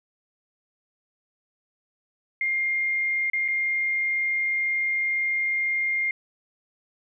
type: tone with dropouts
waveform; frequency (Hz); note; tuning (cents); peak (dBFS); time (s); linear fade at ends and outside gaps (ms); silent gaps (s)
sine; 2117; C7; +20; -22; 2.41-6.11; 2; 3.3-3.333 / 3.48-3.484
effects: none